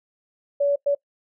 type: tone bursts at uneven times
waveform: sine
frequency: 569 Hz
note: C#5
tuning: 45 cents sharp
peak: -17 dBFS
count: 2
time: 0.6-0.76 / 0.86-0.95 s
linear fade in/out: 10 ms
effects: noise-tail reverb RT60 0.1 s tail -22 dB re dry